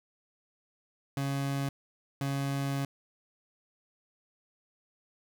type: tone bursts at uneven times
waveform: 30% pulse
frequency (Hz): 138.59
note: C#3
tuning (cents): 0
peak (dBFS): -27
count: 2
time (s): 1.17-1.69 / 2.21-2.85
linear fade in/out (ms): 2
effects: none